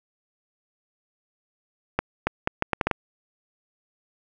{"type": "accelerating click train", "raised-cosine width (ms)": 0.5, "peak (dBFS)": -6, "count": 8, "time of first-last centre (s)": [1.99, 2.912], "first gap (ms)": 280, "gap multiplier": 0.73, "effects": []}